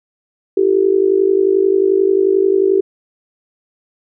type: tone with amplitude modulation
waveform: sine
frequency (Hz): 386.5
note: G4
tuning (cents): -24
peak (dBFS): -6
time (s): 0.57-2.81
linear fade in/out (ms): 5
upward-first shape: sine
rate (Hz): 51.3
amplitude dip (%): 85
effects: none